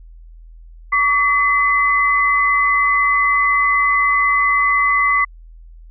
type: tone pair together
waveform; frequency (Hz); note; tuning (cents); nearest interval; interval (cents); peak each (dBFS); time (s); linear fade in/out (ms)
sine; 1136.3 / 2026; C#6 / B6; +43 / +44; minor seventh; 1001; -15; 0.92-5.25; 10
effects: added 41 Hz sine -37 dBFS peak until 5.9 s